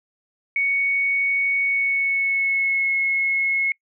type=tone with pitch glide; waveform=sine; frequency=2227 to 2177 Hz; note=C#7 to C#7; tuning=+7 to -32 cents; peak=-18 dBFS; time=0.56-3.72 s; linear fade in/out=2 ms; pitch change=-39 cents; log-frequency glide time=1.62-2.94 s; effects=noise-tail reverb RT60 0.1 s tail -24 dB re dry